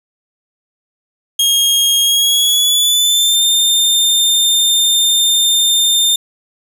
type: tone with pitch glide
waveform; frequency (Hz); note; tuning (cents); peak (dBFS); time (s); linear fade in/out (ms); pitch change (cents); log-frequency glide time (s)
sawtooth; 3255 to 3612; G#7 to A7; -36 to +45; -7; 1.39-6.16; 5; +181; 2.02-3.43
effects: none